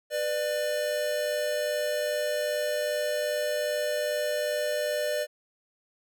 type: tone pair together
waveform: square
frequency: 493.9 / 596.4 Hz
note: B4 / D5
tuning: 0 / +27 cents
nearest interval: minor third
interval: 327 cents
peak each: -34 / -28 dBFS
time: 0.1-5.27 s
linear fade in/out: 50 ms
effects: none